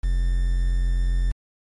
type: tone with quantisation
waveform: triangle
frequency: 43.87 Hz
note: F1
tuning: 9 cents sharp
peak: -16 dBFS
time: 0.03-1.32 s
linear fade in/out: 10 ms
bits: 7
effects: MP3 48 kbps